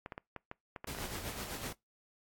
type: clicks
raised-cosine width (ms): 0.5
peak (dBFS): -27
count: 11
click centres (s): 0.061 / 0.122 / 0.179 / 0.363 / 0.514 / 0.762 / 0.844 / 0.949 / 0.987 / 1.042 / 1.156
type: noise with tremolo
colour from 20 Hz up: pink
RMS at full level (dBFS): -40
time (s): 0.87-1.73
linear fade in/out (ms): 5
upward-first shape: sine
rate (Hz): 7.9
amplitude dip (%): 45
effects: noise-tail reverb RT60 0.2 s tail -25 dB re dry + AAC 64 kbps